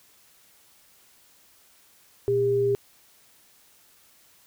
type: tone pair together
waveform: sine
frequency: 120 / 401.7 Hz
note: B2 / G4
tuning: -49 / +42 cents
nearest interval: octave + major sixth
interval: 2091 cents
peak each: -30 / -20 dBFS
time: 2.28-2.75 s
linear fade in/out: 0 ms
effects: white hiss -58 dBFS RMS until 4.46 s